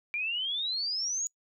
sine exponential sweep, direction up, 2349 to 6860 Hz, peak -29 dBFS, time 0.14-1.27 s, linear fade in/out 0 ms, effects noise-tail reverb RT60 0.1 s tail -25 dB re dry

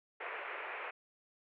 white band-pass noise, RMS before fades -43 dBFS, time 0.2-0.91 s, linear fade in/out 10 ms, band 380 to 2500 Hz, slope 48 dB/octave, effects none

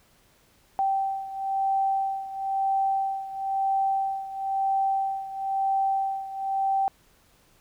sine beating tone pair, 778 / 779 Hz, G5 / G5, -13 / -11 cents, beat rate 1 Hz, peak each -25 / -29 dBFS, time 0.79-6.88 s, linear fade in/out 0 ms, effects pink hiss -61 dBFS RMS until 7.6 s

